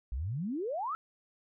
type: exponential sweep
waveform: sine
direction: up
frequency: 55 to 1365 Hz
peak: -32 dBFS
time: 0.12-0.95 s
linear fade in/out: 0 ms
effects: none